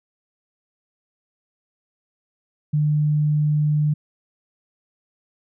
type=tone; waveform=sine; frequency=150 Hz; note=D3; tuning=37 cents sharp; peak=-16 dBFS; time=2.73-3.94 s; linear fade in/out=10 ms; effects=none

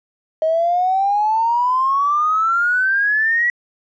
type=exponential sweep; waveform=triangle; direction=up; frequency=628 to 1947 Hz; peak=-10 dBFS; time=0.42-3.5 s; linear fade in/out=2 ms; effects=tanh soft clip ceiling -12 dBFS + resampled to 16000 Hz

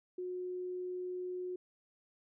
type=tone; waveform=sine; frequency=363.2 Hz; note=F#4; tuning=32 cents flat; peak=-37 dBFS; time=0.18-1.56 s; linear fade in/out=5 ms; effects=none

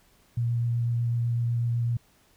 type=tone with vibrato; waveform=sine; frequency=118.3 Hz; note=A#2; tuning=26 cents sharp; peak=-23 dBFS; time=0.37-1.97 s; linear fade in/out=5 ms; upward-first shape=sine; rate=8 Hz; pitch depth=10 cents each way; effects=pink hiss -62 dBFS RMS until 2.36 s

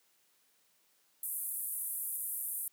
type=band-pass noise; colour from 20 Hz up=white; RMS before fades=-38 dBFS; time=1.23-2.68 s; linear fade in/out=2 ms; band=9400 to 14000 Hz; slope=48 dB/octave; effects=white hiss -71 dBFS RMS until 2.72 s + high-pass 150 Hz 12 dB/octave

